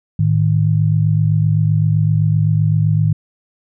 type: tone pair together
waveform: sine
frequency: 107.22 / 155 Hz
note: A2 / D#3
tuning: -44 / -6 cents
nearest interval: tritone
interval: 638 cents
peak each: -14 dBFS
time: 0.19-3.13 s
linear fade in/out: 5 ms
effects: none